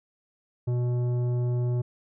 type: tone with tanh clipping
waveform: sine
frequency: 122.5 Hz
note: B2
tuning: 14 cents flat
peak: -25 dBFS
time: 0.67-1.82 s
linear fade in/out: 10 ms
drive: 11 dB
effects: none